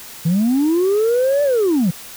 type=linear two-way sweep; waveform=sine; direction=up then down; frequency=155.56 to 587.3 to 155.56 Hz; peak=-11 dBFS; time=0.25-1.91 s; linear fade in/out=10 ms; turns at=1.43 s; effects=tanh soft clip ceiling -11 dBFS + white hiss -36 dBFS RMS until 2.16 s